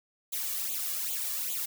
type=noise with flanger; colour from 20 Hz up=blue; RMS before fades=-33 dBFS; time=0.32-1.66 s; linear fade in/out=10 ms; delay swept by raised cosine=0.28 to 1.78 ms; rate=2.5 Hz; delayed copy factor=+0.9; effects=none